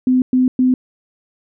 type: tone bursts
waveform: sine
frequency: 254.9 Hz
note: C4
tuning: 45 cents flat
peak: -10 dBFS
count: 3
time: 0.07-0.74 s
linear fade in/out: 2 ms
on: 150 ms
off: 110 ms
effects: none